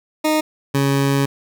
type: tone pair in turn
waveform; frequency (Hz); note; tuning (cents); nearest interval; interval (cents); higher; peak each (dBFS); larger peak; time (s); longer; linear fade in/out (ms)
20% pulse; 309.1 / 138.65; D#4 / C#3; -11 / +1; octave + major second; 1388; first; -10; neither; 0.24-0.41 / 0.74-1.26; second; 10
effects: none